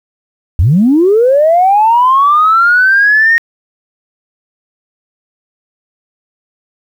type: linear sweep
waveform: sine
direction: up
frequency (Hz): 69.5 to 1864.7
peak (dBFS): -4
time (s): 0.59-3.38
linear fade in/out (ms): 0
effects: tanh soft clip ceiling 0 dBFS + 7-bit